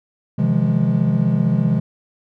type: chord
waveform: triangle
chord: F minor seventh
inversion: second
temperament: equal with one note detuned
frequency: 130.81 / 159.02 / 174.61 / 207.7 Hz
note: C3 / Eb3 / F3 / Ab3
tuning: 0 / +38 / 0 / 0 cents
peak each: -18 dBFS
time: 0.38-1.8 s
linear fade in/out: 10 ms
effects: none